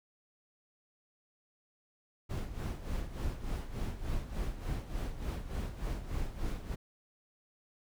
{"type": "noise with tremolo", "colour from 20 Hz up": "brown", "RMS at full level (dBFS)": -34, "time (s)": [2.29, 6.76], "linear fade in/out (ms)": 20, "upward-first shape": "sine", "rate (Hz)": 3.4, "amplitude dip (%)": 70, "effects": []}